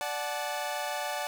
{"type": "chord", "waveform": "sawtooth", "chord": "D major", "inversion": "none", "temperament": "equal with one note detuned", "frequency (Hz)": [587.3, 740, 867.4], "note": ["D5", "F#5", "A5"], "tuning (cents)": [0, 0, -25], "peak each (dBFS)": -32, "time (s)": [0.01, 1.27], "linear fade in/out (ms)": 0, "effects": []}